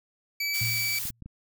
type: tone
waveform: 25% pulse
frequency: 2300 Hz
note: D7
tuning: 37 cents flat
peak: -23 dBFS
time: 0.4-0.99 s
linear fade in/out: 5 ms
type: noise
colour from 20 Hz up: blue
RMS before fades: -33 dBFS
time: 0.53-1.11 s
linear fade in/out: 20 ms
type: tone with exponential decay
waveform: sine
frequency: 116 Hz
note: A#2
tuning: 8 cents flat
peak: -27 dBFS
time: 0.61-1.21 s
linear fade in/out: 5 ms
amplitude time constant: 130 ms
type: clicks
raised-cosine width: 5 ms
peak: -29 dBFS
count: 4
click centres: 1.054 / 1.103 / 1.223 / 1.26 s
effects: none